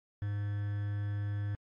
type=tone with quantisation; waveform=triangle; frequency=102.3 Hz; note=G#2; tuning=26 cents flat; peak=-30 dBFS; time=0.22-1.55 s; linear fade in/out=0 ms; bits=8; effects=low-pass 2000 Hz 12 dB/octave + AAC 64 kbps